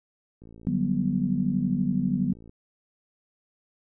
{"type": "click train", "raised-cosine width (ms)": 3, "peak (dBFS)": -35, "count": 118, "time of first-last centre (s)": [0.42, 2.494], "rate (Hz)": 56.4}
{"type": "chord", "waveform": "sine", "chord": "G major seventh", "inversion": "second", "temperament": "just", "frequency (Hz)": [147, 183.75, 196, 245], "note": ["D3", "F#3", "G3", "B3"], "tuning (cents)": [2, -12, 0, -14], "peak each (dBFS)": [-31, -27, -28, -27], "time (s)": [0.67, 2.33], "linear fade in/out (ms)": 0}
{"effects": []}